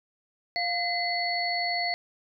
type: tone cluster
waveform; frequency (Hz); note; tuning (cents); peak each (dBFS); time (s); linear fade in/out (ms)
sine; 699 / 2043 / 4415; F5 / C7 / C#8; +1 / -42 / -8; -30; 0.56-1.94; 0
effects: none